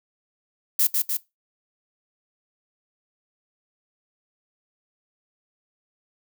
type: noise with echo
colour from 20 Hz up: violet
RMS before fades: -19 dBFS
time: 0.79-0.87 s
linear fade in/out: 5 ms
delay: 150 ms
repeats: 2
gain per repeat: -3 dB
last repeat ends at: 1.17 s
effects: noise-tail reverb RT60 0.2 s tail -19 dB re dry